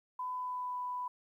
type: tone with pitch glide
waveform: sine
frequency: 1004 to 993 Hz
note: B5 to B5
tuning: +28 to +9 cents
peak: -35 dBFS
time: 0.19-1.08 s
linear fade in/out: 5 ms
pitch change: -19 cents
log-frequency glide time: 0.33-0.78 s
effects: 12-bit